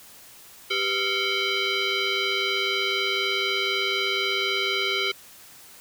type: tone with frequency modulation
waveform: sine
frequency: 392 Hz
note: G4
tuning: in tune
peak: -22 dBFS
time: 0.7-5.12 s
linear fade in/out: 10 ms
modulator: 888 Hz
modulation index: 4.2
effects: white hiss -48 dBFS RMS until 5.8 s